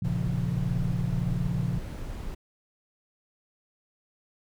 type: chord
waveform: sine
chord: Bb minor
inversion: none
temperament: equal with one note detuned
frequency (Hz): 117.08 / 138.59 / 174.61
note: Bb2 / Db3 / F3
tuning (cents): +8 / 0 / 0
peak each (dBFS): -30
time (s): 0.02-1.79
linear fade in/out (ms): 5
type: noise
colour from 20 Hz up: brown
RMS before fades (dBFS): -35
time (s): 0.04-2.35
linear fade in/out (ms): 10
effects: none